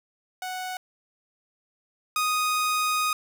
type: tone pair in turn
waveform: sawtooth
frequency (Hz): 740 / 1244.5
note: F#5 / D#6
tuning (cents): 0 / 0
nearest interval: major sixth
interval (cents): 900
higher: second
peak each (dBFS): -27 / -19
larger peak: second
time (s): 0.42-0.77 / 2.16-3.13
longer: second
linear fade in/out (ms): 2
effects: none